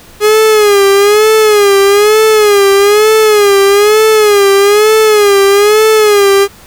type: tone with vibrato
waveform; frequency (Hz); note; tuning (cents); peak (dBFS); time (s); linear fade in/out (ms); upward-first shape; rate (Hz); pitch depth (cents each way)
45% pulse; 415.3; G#4; 0; -4; 0.2-6.48; 50; sine; 1.1; 91
effects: pink hiss -37 dBFS RMS until 6.66 s